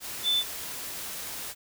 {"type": "tone in noise", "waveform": "sine", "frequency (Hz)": 3520, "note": "A7", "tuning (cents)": 0, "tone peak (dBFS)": -22, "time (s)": [0.23, 0.44], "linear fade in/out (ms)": 50, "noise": "white", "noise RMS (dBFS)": -37, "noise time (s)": [0, 1.55], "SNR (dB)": 12, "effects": []}